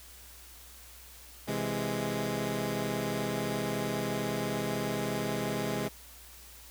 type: chord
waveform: 15% pulse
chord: C augmented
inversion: none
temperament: equal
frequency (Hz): 130.81 / 164.81 / 207.7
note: C3 / E3 / G#3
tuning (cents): 0 / 0 / 0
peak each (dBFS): -29 / -31 / -27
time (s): 1.47-5.89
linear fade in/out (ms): 20
effects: added 60 Hz sine -54 dBFS peak until 6.7 s + white hiss -52 dBFS RMS until 6.7 s